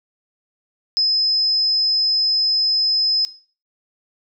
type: tone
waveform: sine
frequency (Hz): 5100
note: D#8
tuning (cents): +42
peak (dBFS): -14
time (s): 0.97-3.25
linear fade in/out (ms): 0
effects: noise-tail reverb RT60 0.4 s tail -17 dB re dry